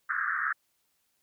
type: band-pass noise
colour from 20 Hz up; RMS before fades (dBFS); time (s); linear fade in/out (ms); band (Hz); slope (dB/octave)
white; -30; 0.09-0.53; 10; 1200 to 1800; 96
effects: white hiss -74 dBFS RMS until 1.22 s